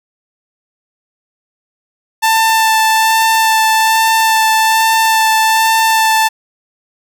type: tone with vibrato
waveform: sawtooth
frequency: 887 Hz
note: A5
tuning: 14 cents sharp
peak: -5 dBFS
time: 2.22-6.29 s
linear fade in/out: 20 ms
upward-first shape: sine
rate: 1.2 Hz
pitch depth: 11 cents each way
effects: none